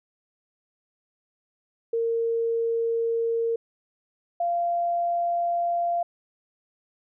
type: tone pair in turn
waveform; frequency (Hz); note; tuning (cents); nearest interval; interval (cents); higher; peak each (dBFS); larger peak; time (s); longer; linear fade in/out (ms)
sine; 460 / 690.9; A#4 / F5; -23 / -19; perfect fifth; 704; second; -22; neither; 1.93-3.56 / 4.4-6.03; neither; 5
effects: none